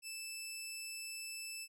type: tone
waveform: 15% pulse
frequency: 2637 Hz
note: E7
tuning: in tune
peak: -36 dBFS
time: 0.02-1.68 s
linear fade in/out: 50 ms
effects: none